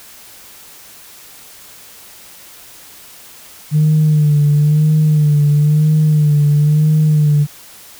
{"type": "tone with vibrato", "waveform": "sine", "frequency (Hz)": 150.4, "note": "D3", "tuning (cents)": 42, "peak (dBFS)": -7, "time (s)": [3.71, 7.47], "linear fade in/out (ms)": 50, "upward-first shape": "sine", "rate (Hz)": 1, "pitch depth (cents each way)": 49, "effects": ["tanh soft clip ceiling -5 dBFS", "white hiss -39 dBFS RMS until 7.99 s"]}